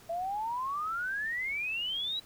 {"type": "exponential sweep", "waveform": "sine", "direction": "up", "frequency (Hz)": [659.3, 3951], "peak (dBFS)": -31, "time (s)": [0.09, 2.2], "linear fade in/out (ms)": 10, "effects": ["pink hiss -56 dBFS RMS until 2.25 s"]}